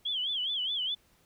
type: tone with vibrato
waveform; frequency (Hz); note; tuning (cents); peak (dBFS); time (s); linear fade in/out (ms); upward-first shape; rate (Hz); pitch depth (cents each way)
sine; 3215; G7; +43; -29; 0.05-0.95; 10; sine; 4.8; 150
effects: pink hiss -66 dBFS RMS until 1.25 s